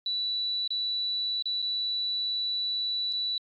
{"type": "tone with dropouts", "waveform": "sine", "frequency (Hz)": 3951, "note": "B7", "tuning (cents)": 0, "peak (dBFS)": -27, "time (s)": [0.06, 3.38], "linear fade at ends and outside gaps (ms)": 2, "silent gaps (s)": [[0.677, 0.705], [1.424, 1.456], [1.619, 1.624], [3.129, 3.133]], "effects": ["AAC 64 kbps"]}